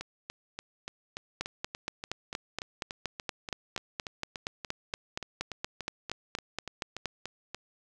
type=two click trains; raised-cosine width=0.2 ms; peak=-15 / -20 dBFS; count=25 / 27; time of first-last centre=1.41-7.057 / 0.01-7.546 s; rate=4.25 / 3.45 Hz; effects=none